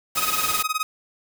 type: noise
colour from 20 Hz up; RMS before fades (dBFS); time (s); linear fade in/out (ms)
white; -26; 0.15-0.63; 10
type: tone with tremolo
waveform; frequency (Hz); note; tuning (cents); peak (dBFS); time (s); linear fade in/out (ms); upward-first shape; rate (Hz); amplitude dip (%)
sawtooth; 1259; D#6; +20; -16; 0.17-0.83; 0; sine; 19; 95
effects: none